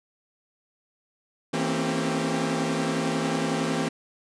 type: tone cluster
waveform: sawtooth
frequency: 162.7 / 229.1 / 259.8 / 270.8 / 391.8 Hz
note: E3 / A#3 / C4 / C#4 / G4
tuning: -22 / -30 / -12 / -40 / -1 cents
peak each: -26 / -26 / -28 / -27 / -28 dBFS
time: 1.53-3.89 s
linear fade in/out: 10 ms
effects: resampled to 22050 Hz